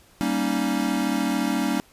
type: chord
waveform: square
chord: Eb dominant seventh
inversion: first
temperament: equal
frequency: 196 / 233.1 / 277.2 / 311.1 Hz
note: G3 / Bb3 / Db4 / Eb4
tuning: 0 / 0 / 0 / 0 cents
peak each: -29 / -28 / -27 / -29 dBFS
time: 0.21-1.8 s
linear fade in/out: 0 ms
effects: pink hiss -55 dBFS RMS until 1.92 s + resampled to 32000 Hz